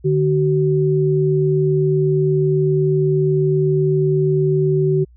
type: tone pair together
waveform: sine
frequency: 149.5 / 377.6 Hz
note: D3 / F#4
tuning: +31 / +35 cents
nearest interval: octave + major third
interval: 1604 cents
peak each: -16 dBFS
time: 0.04-5.05 s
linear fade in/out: 20 ms
effects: added 60 Hz sine -44 dBFS peak until 5.16 s